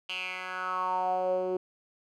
10% pulse tone with band-pass filter sweep, 184.4 Hz, F#3, 6 cents flat, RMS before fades -31 dBFS, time 0.09-1.57 s, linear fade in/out 5 ms, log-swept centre 3000 to 390 Hz, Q 5.3, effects none

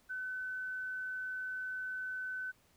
sine tone, 1513 Hz, F#6, 38 cents sharp, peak -37 dBFS, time 0.09-2.52 s, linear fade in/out 20 ms, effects pink hiss -69 dBFS RMS until 2.76 s

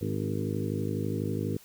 harmonic tone with a mistuned harmonic, 52.1 Hz, G#1, 6 cents sharp, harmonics 2 / 3 / 4 / 5 / 6 / 7 / 8 / 9, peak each -33 / -35 / -36 / -37 / -38 / -38 / -39 / -40 dBFS, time 0.01-1.57 s, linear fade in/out 5 ms, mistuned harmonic 6, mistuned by -32 cents, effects white hiss -55 dBFS RMS until 1.64 s

